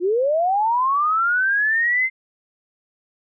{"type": "linear sweep", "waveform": "sine", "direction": "up", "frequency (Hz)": [335.2, 2093], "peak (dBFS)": -16, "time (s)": [0, 2.1], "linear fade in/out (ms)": 50, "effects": []}